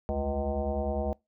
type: tone with frequency modulation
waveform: sine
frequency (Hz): 350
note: F4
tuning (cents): +4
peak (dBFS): -27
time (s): 0.09-1.13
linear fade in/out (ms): 0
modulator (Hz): 138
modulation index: 2.9
effects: noise-tail reverb RT60 0.2 s tail -23 dB re dry